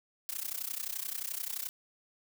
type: noise with amplitude modulation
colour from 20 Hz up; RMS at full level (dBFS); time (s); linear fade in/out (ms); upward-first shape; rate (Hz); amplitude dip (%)
blue; -34; 0.29-1.69; 0; sine; 31.5; 90
effects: none